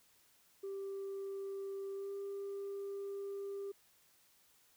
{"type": "tone with pitch glide", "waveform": "sine", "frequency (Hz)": [392.2, 397.4], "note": ["G4", "G4"], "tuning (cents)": [1, 24], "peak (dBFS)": -38, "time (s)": [0.63, 3.72], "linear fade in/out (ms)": 10, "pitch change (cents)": 23, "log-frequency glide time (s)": [1.94, 2.12], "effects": ["tanh soft clip ceiling -38 dBFS", "white hiss -69 dBFS RMS until 4.76 s"]}